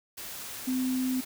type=tone in noise; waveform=sine; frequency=256.9 Hz; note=C4; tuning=32 cents flat; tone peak=-26 dBFS; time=0.67-1.21 s; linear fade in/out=10 ms; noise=white; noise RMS=-40 dBFS; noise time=0.17-1.25 s; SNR=+11 dB; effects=none